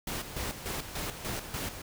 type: noise with tremolo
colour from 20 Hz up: pink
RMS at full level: -35 dBFS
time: 0.07-1.82 s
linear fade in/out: 5 ms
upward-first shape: square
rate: 3.4 Hz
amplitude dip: 60%
effects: none